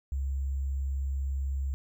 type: tone with sample-and-hold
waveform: sine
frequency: 68 Hz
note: C#2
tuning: 33 cents flat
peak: -28 dBFS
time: 0.12-1.74 s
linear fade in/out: 0 ms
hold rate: 7350 Hz
effects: none